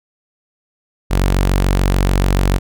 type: tone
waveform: sawtooth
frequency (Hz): 46.85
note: F#1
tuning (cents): +22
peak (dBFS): -8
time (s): 1.1-2.59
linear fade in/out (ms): 20
effects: none